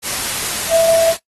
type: tone in noise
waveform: sine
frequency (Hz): 660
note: E5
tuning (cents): +2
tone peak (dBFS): -9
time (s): 0.69-1.15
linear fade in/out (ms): 50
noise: white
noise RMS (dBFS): -21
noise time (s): 0.02-1.18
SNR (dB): +9
effects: noise-tail reverb RT60 0.1 s tail -17 dB re dry + AAC 32 kbps